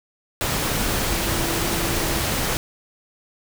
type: tone in noise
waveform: sine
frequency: 333.1 Hz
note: E4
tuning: 18 cents sharp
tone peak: -31 dBFS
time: 1.11-2.23 s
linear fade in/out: 0 ms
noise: pink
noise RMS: -23 dBFS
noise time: 0.41-2.57 s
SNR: -11 dB
effects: none